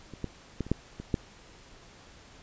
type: clicks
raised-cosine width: 3 ms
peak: -29 / -19 / -17 / -28 / -11 / -25 / -12 dBFS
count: 7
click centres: 0.137 / 0.243 / 0.607 / 0.666 / 0.716 / 1 / 1.142 s
effects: pink hiss -53 dBFS RMS until 2.42 s + resampled to 16000 Hz